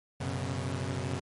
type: chord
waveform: sawtooth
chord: F# suspended fourth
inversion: none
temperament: equal with one note detuned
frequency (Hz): 92.5 / 123.47 / 136.29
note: F#2 / B2 / C#3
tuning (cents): 0 / 0 / -29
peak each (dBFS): -32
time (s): 0.2-1.2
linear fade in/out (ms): 10
effects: MP3 48 kbps